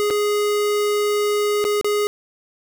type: tone with dropouts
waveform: square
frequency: 415.3 Hz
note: G#4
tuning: in tune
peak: -18 dBFS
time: 0-2.07 s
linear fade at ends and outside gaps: 0 ms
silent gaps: 0.102-0.107 / 1.642-1.65 / 1.812-1.845 s
effects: none